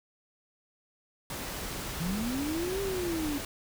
pink noise, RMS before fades -37 dBFS, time 1.3-3.45 s, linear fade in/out 2 ms
sine linear two-way sweep, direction up then down, 158.8 to 400 to 279.8 Hz, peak -30 dBFS, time 2-3.38 s, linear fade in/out 0 ms, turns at 2.81 s
effects none

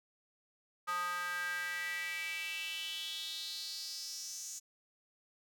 square tone with high-pass filter sweep, 177.3 Hz, F3, 26 cents sharp, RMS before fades -40 dBFS, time 0.87-4.6 s, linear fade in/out 20 ms, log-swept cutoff 1200 to 6700 Hz, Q 5.2, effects none

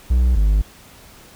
triangle tone pair in turn, 61.74 / 51.09 Hz, B1 / G#1, 0 / -28 cents, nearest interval minor third, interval 328 cents, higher first, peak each -10 / -10 dBFS, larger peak neither, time 0.1-0.36 / 0.36-0.62 s, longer neither, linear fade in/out 10 ms, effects pink hiss -45 dBFS RMS until 1.35 s

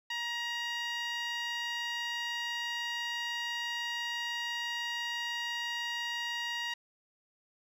10% pulse tone with band-pass filter, 946 Hz, A#5, 25 cents sharp, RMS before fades -36 dBFS, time 0.1-6.74 s, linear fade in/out 5 ms, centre 2000 Hz, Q 1.1, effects none

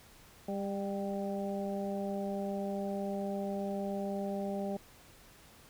harmonic tone with a mistuned harmonic, 198.9 Hz, G3, 25 cents sharp, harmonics 1 / 2 / 3 / 4, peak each -36 / -40 / -39 / -43 dBFS, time 0.48-4.77 s, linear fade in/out 5 ms, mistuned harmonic 4, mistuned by -26 cents, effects pink hiss -58 dBFS RMS until 5.69 s

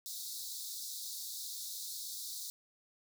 pink high-pass noise, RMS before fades -43 dBFS, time 0.06-2.5 s, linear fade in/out 0 ms, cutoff 3700 Hz, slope 96 dB/octave, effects none

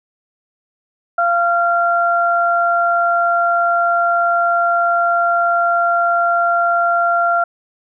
sine tone pair together, 690 / 1379.2 Hz, F5 / F6, -21 / -22 cents, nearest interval octave, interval 1199 cents, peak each -15 dBFS, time 1.18-7.44 s, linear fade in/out 5 ms, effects none

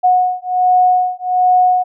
sine beating tone pair, 730 / 731.3 Hz, F#5 / F#5, -24 / -20 cents, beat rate 1.3 Hz, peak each -13 dBFS, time 0.03-1.84 s, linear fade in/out 20 ms, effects none

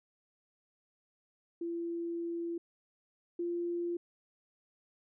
sine tone pair in turn, 339 / 345.5 Hz, E4 / F4, +49 / -19 cents, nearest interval unison, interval 32 cents, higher second, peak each -34 / -32 dBFS, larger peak second, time 1.61-2.58 / 3.39-3.97 s, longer first, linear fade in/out 5 ms, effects none

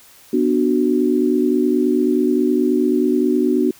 sine chord, B minor, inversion none, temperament just, 246.9 / 296.3 / 370.4 Hz, B3 / D4 / F#4, 0 / +15 / +2 cents, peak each -18 dBFS, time 0.33-3.71 s, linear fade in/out 5 ms, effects white hiss -47 dBFS RMS until 3.79 s

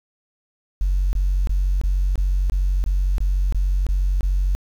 sine tone bursts, 46.47 Hz, F#1, 8 cents sharp, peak -15 dBFS, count 11, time 0.81-4.55 s, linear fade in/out 0 ms, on 320 ms, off 22 ms, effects tanh soft clip ceiling -13 dBFS + 8-bit

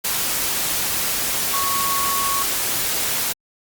sine tone in noise, 1108.7 Hz, C#6, in tune, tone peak -22 dBFS, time 1.53-2.43 s, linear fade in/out 10 ms, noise white, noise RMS -22 dBFS, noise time 0.04-3.33 s, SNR -3 dB, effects Opus 48 kbps

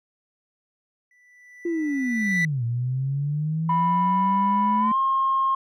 triangle tone with exponential growth, 1975.5 Hz, B6, in tune, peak -16 dBFS, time 1.11-2.45 s, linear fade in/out 2 ms, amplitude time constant 290 ms
sine linear two-way sweep, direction down then up, 349.2 to 115.7 to 221.1 Hz, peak -22 dBFS, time 1.65-4.92 s, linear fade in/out 5 ms, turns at 2.64 s
sine tone with pitch glide, 987.8 to 1071 Hz, B5 to C6, 0 to +40 cents, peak -18 dBFS, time 3.69-5.55 s, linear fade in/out 5 ms, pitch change +140 cents, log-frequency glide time 4.79-4.97 s
effects tanh soft clip ceiling -13 dBFS

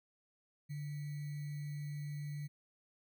sine tone with sample-and-hold, 146.6 Hz, D3, 3 cents flat, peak -39 dBFS, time 0.69-2.48 s, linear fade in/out 20 ms, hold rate 2100 Hz, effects none

